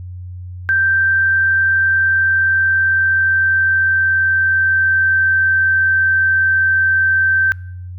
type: tone with pitch glide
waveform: sine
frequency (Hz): 1568 to 1556.3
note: G6 to G6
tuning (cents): 0 to -13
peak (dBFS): -11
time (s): 0.69-7.52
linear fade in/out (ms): 0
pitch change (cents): -13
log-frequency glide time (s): 1.79-5.29
effects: noise-tail reverb RT60 0.7 s tail -25 dB re dry + added 90 Hz sine -27 dBFS peak until 7.98 s